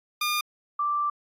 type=tone pair in turn; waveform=15% pulse / sine; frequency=1210 / 1174.2 Hz; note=D#6 / D6; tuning=-49 / -1 cents; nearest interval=minor second; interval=52 cents; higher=first; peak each=-18 / -23 dBFS; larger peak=first; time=0.21-0.41 / 0.79-1.1 s; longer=second; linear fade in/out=5 ms; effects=AAC 64 kbps